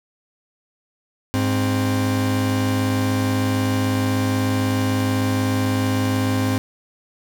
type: tone pair together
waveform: 40% pulse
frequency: 102.74 / 261.6 Hz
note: G#2 / C4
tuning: -18 / 0 cents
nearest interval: octave + major third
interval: 1618 cents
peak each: -20 dBFS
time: 1.34-6.58 s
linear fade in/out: 0 ms
effects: none